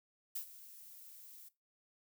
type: noise with ADSR envelope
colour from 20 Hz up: violet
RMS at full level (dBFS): -39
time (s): 0.35-1.49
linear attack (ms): 8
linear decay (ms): 90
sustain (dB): -16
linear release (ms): 10
effects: noise-tail reverb RT60 0.2 s tail -17 dB re dry